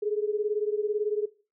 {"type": "beating tone pair", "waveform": "sine", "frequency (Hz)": [414.2, 432.2], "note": ["G#4", "A4"], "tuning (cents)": [-5, -31], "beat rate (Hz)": 18, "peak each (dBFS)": [-27, -30], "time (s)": [0.02, 1.26], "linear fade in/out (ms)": 10, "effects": ["noise-tail reverb RT60 0.4 s tail -20 dB re dry"]}